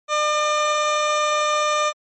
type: tone pair together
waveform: 25% pulse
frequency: 601.5 / 1203 Hz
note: D5 / D6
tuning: +41 / +41 cents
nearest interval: octave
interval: 1200 cents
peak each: -17 / -20 dBFS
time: 0.08-1.93 s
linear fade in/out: 50 ms
effects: MP3 32 kbps